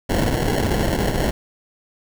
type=noise with sample-and-hold; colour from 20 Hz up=pink; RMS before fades=-20 dBFS; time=0.09-1.31 s; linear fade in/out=10 ms; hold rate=1225 Hz; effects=none